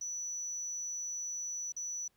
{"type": "tone with dropouts", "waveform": "sine", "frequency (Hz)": 5930, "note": "F#8", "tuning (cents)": 3, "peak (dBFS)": -35, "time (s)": [0.01, 2.08], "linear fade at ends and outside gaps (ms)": 5, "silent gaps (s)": [1.722, 1.764], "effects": ["tanh soft clip ceiling -33 dBFS", "pink hiss -75 dBFS RMS until 2.16 s"]}